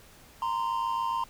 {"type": "tone pair together", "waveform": "triangle", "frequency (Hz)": [930, 1037], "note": ["A#5", "C6"], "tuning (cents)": [-4, -16], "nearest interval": "major second", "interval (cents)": 188, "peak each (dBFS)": -28, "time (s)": [0.42, 1.24], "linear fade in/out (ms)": 2, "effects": ["pink hiss -54 dBFS RMS until 1.29 s"]}